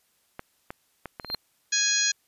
clicks, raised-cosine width 0.5 ms, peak -20 dBFS, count 7, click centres 0.394 / 0.705 / 1.057 / 1.198 / 1.247 / 1.301 / 1.346 s
triangle tone with exponential growth, 4186 Hz, C8, in tune, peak -23 dBFS, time 1.2-1.35 s, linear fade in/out 5 ms, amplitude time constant 32 ms
harmonic tone, 830 Hz, G#5, 1 cent flat, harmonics 2 / 3 / 4 / 5 / 6 / 7 / 8, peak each -29 / -33 / -32 / -28 / -33 / -32 / -25 dBFS, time 1.72-2.12 s, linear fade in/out 10 ms
effects white hiss -68 dBFS RMS until 2.27 s + resampled to 32000 Hz

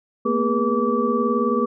sine tone cluster, 226.2 / 245 / 410.7 / 483.2 / 1155 Hz, A3 / B3 / G#4 / B4 / D6, +48 / -14 / -19 / -38 / -29 cents, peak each -24 dBFS, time 0.25-1.66 s, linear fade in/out 10 ms, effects none

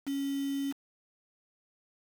sine tone with quantisation, 277.2 Hz, C#4, in tune, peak -30 dBFS, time 0.06-0.73 s, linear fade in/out 20 ms, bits 7, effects none

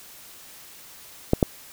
clicks, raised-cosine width 2 ms, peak -3 dBFS, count 2, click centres 1.334 / 1.428 s, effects white hiss -46 dBFS RMS until 1.72 s

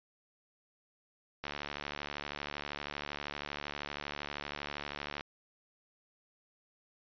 click train, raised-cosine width 0.3 ms, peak -22 dBFS, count 275, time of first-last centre 1.44-5.209 s, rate 72.7 Hz, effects resampled to 11025 Hz

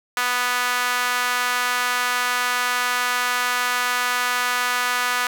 sawtooth tone with high-pass filter, 246.9 Hz, B3, in tune, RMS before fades -22 dBFS, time 0.17-5.27 s, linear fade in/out 2 ms, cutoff 1300 Hz, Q 1.8, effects none

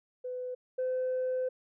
sine tone pair in turn, 502 / 511.4 Hz, B4 / C5, +28 / -40 cents, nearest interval unison, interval 32 cents, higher second, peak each -34 / -27 dBFS, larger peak second, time 0.24-0.55 / 0.78-1.49 s, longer second, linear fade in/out 10 ms, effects tanh soft clip ceiling -26 dBFS

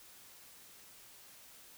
silence, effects white hiss -57 dBFS RMS until 1.77 s

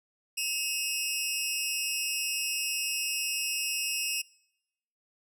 15% pulse tone pair together, 2568 / 2794 Hz, E7 / F7, -46 / 0 cents, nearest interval minor second, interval 146 cents, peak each -25 dBFS, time 0.37-4.22 s, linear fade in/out 10 ms, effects noise-tail reverb RT60 0.9 s tail -26 dB re dry

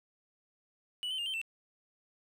triangle tone with pitch steps, 2951 / 3070 / 2817 / 3114 / 2676 Hz, F#7 / G7 / F7 / G7 / E7, -5 / -37 / +14 / -12 / +25 cents, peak -32 dBFS, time 1.03-1.415 s, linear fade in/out 0 ms, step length 77 ms, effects none

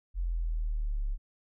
sine exponential sweep, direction down, 44.25 to 34.23 Hz, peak -28 dBFS, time 0.14-1.18 s, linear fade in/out 50 ms, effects none

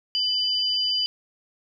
sine tone pair together, 3000 / 4793 Hz, F#7 / D8, +23 / +34 cents, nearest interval minor sixth, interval 811 cents, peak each -24 / -24 dBFS, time 0.15-1.06 s, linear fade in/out 0 ms, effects none

